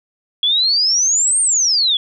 sine exponential two-way sweep, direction up then down, 3322 to 8900 to 3322 Hz, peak -12 dBFS, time 0.43-1.97 s, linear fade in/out 2 ms, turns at 1.41 s, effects none

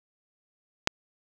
click, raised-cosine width 0.2 ms, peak -3 dBFS, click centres 0.874 s, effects none

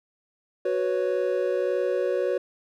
triangle chord, F# suspended fourth, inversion none, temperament just, 370 / 493.3 / 555 Hz, F#4 / B4 / C#5, 0 / -2 / +2 cents, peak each -25 dBFS, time 0.65-2.38 s, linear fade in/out 5 ms, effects none

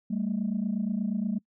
sine tone pair together, 196 / 224.4 Hz, G3 / A3, 0 / +34 cents, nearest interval major second, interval 234 cents, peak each -28 dBFS, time 0.1-1.39 s, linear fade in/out 10 ms, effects noise-tail reverb RT60 0.1 s tail -25 dB re dry + tanh soft clip ceiling -21 dBFS

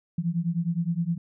sine beating tone pair, 164.81 / 174.51 Hz, E3 / F3, 0 / -1 cents, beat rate 9.7 Hz, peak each -27 dBFS, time 0.18-1.18 s, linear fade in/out 5 ms, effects none

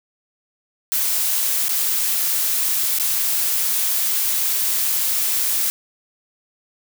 blue noise with dropouts, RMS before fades -20 dBFS, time 0.92-5.7 s, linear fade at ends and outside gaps 0 ms, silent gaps 1.683-1.692 / 2.986-2.998 s, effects none

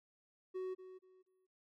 triangle tone with echo, 372.5 Hz, F#4, 12 cents sharp, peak -37 dBFS, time 0.54-0.75 s, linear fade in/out 20 ms, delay 240 ms, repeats 3, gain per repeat -12 dB, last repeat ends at 1.47 s, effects none

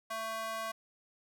square tone with high-pass filter, 222.8 Hz, A3, 22 cents sharp, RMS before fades -38 dBFS, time 0.1-0.72 s, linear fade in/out 10 ms, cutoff 890 Hz, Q 3, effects none

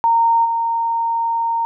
sine tone with level steps, 922 Hz, A#5, 19 cents flat, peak -11 / -16 dBFS, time 0.04-1.65 s, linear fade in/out 0 ms, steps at 0.44 s, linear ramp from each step 20 ms, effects none

